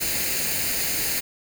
white noise with comb filter, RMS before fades -25 dBFS, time 0-1.21 s, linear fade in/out 20 ms, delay 0.44 ms, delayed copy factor +0.6, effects none

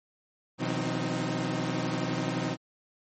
sawtooth tone cluster, 124.9 / 160.7 / 181.3 / 261.8 / 310 Hz, B2 / E3 / F#3 / C4 / D#4, +20 / -44 / -35 / +1 / -6 cents, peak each -31 dBFS, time 0.58-2.57 s, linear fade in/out 50 ms, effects low-pass 9000 Hz 12 dB/octave + MP3 32 kbps

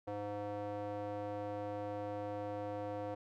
square tone with band-pass filter, 103 Hz, G#2, 14 cents flat, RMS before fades -41 dBFS, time 0.07-3.15 s, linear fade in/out 10 ms, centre 590 Hz, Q 2.2, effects none

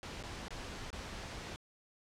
pink noise with dropouts, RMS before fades -44 dBFS, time 0.03-1.56 s, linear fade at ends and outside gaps 0 ms, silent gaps 0.227-0.237 / 0.482-0.506 / 0.904-0.929 s, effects low-pass 6000 Hz 12 dB/octave

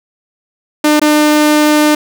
sawtooth tone with dropouts, 301 Hz, D4, 43 cents sharp, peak -3 dBFS, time 0.84-1.95 s, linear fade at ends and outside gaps 5 ms, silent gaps 0.997-1.015 s, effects none

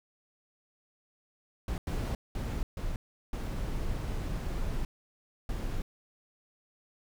brown noise bursts at uneven times, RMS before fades -33 dBFS, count 6, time 1.68-1.78 / 1.87-2.15 / 2.35-2.63 / 2.77-2.96 / 3.33-4.85 / 5.49-5.82 s, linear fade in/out 2 ms, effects none

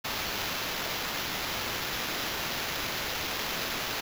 white noise with sample-and-hold, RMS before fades -33 dBFS, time 0.04-4.01 s, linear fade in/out 10 ms, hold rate 8820 Hz, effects none

